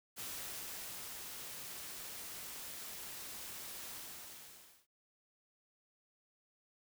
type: noise with ADSR envelope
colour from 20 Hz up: white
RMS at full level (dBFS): -44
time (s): 0.16-4.87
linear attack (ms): 34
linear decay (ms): 950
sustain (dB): -3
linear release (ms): 950
effects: none